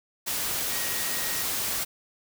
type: tone in noise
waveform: sine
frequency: 1886 Hz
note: A#6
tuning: 20 cents sharp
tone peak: -38 dBFS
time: 0.7-1.44 s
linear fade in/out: 20 ms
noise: white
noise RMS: -29 dBFS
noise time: 0.26-1.85 s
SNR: -12 dB
effects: none